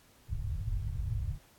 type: low-pass noise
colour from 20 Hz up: white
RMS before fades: -34 dBFS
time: 0.28-1.39 s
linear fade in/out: 50 ms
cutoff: 130 Hz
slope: 48 dB/octave
effects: pink hiss -62 dBFS RMS until 1.58 s + AAC 64 kbps